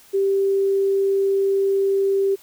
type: tone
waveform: sine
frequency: 392 Hz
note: G4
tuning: in tune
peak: -16 dBFS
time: 0.13-2.36 s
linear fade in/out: 20 ms
effects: white hiss -50 dBFS RMS until 2.42 s